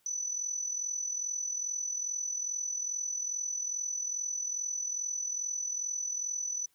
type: tone with amplitude modulation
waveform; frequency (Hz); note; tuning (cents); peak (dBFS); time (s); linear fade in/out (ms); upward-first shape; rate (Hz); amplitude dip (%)
sine; 5980; F#8; +17; -29; 0.06-6.66; 2; sine; 42.4; 65
effects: white hiss -71 dBFS RMS until 6.74 s